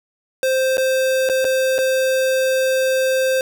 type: tone with dropouts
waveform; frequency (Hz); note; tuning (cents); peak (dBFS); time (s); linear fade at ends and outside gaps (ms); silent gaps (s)
square; 523.3; C5; 0; -16; 0.43-3.41; 1; 0.771-0.78 / 1.29-1.297 / 1.445-1.45 / 1.782-1.787
effects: none